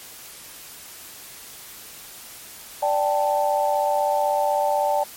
sine chord, D suspended fourth, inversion none, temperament equal, 587.3 / 784 / 880 Hz, D5 / G5 / A5, 0 / 0 / 0 cents, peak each -22 / -23 / -23 dBFS, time 2.82-5.04 s, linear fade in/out 10 ms, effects white hiss -41 dBFS RMS until 5.16 s + MP3 64 kbps

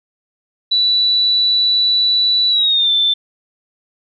sine tone with pitch glide, 3954 to 3543 Hz, B7 to A7, +1 to +11 cents, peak -11 dBFS, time 0.71-3.14 s, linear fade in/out 10 ms, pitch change -190 cents, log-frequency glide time 2.49-2.91 s, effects none

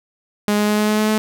sawtooth tone with pitch steps, 207.7 / 209 / 210.4 / 211.7 / 213 / 214.4 / 215.8 Hz, G#3 / G#3 / G#3 / G#3 / G#3 / A3 / A3, 0 / +11 / +23 / +33 / +44 / -45 / -33 cents, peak -11 dBFS, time 0.48-1.18 s, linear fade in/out 0 ms, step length 100 ms, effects none

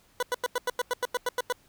20% pulse tone bursts, 493.9 Hz, B4, in tune, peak -20 dBFS, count 12, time 0.2-1.525 s, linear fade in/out 2 ms, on 27 ms, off 91 ms, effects pink hiss -62 dBFS RMS until 1.68 s

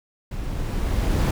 brown noise with level ramp, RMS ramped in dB -31 to -17 dBFS, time 0.31-1.31 s, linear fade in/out 5 ms, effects none

